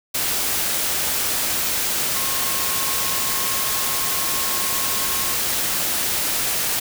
sine tone in noise, 1080 Hz, C#6, 45 cents flat, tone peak -32 dBFS, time 2.15-5.35 s, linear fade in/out 10 ms, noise white, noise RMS -22 dBFS, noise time 0.14-6.8 s, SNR -13 dB, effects none

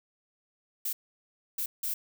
violet noise bursts at uneven times, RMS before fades -32 dBFS, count 3, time 0.85-0.93 / 1.58-1.66 / 1.83-1.94 s, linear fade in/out 5 ms, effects none

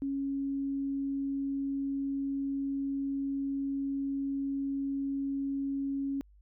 sine tone, 275.8 Hz, C#4, 9 cents flat, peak -30 dBFS, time 0.02-6.21 s, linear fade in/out 0 ms, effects added 50 Hz sine -56 dBFS peak until 6.41 s

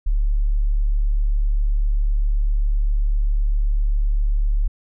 sine tone, 36.16 Hz, D1, 26 cents flat, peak -15 dBFS, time 0.06-4.68 s, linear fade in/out 10 ms, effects none

